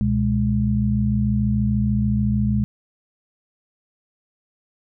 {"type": "tone cluster", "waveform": "sine", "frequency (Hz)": [67.2, 121.2, 207.7], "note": ["C2", "B2", "G#3"], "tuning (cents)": [47, -32, 0], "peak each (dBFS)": [-24, -21, -20], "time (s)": [0.01, 2.64], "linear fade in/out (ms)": 0, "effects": []}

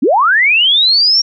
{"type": "linear sweep", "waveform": "sine", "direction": "up", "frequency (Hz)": [208.9, 5620], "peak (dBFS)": -7, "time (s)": [0.02, 1.22], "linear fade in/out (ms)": 10, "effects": []}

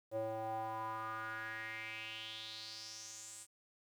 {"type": "tone with band-pass filter sweep", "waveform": "square", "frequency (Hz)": 110.7, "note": "A2", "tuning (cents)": 11, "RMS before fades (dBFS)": -44, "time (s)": [0.11, 3.47], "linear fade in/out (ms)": 50, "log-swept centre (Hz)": [540, 8600], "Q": 5.1, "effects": ["11-bit"]}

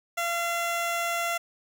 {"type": "tone", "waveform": "15% pulse", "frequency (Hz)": 684, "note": "F5", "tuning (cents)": -36, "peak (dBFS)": -20, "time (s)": [0.17, 1.38], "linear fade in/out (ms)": 10, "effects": []}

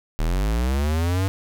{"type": "linear sweep", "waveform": "square", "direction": "up", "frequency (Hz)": [36.79, 98], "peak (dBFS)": -20, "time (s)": [0.19, 1.28], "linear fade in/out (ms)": 0, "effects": []}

